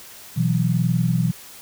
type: chord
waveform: sine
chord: B suspended fourth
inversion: none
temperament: equal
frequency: 123.47 / 164.81 / 185 Hz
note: B2 / E3 / F#3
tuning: 0 / 0 / 0 cents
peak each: -21 / -20 / -24 dBFS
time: 0.36-1.32 s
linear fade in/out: 20 ms
effects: white hiss -42 dBFS RMS until 1.61 s